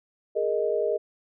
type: chord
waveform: sine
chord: Ab suspended second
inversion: none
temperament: equal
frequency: 415.3 / 466.2 / 622.3 Hz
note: Ab4 / Bb4 / Eb5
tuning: 0 / 0 / 0 cents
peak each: -27 dBFS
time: 0.35-0.98 s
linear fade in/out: 20 ms
effects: none